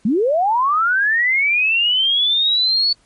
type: linear sweep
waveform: sine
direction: up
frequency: 188.3 to 4462 Hz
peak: -13 dBFS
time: 0.05-2.93 s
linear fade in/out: 5 ms
effects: pink hiss -57 dBFS RMS until 3.05 s + MP3 48 kbps